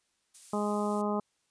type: noise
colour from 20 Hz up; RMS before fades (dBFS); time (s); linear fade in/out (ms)
violet; -45; 0.34-1.02; 10
type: harmonic tone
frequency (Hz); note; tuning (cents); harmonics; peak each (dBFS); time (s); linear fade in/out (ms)
207.7; G#3; 0; 1 / 2 / 3 / 4 / 5 / 6; -31 / -34 / -36 / -37 / -38 / -39; 0.53-1.2; 5
effects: white hiss -75 dBFS RMS until 1.5 s + resampled to 22050 Hz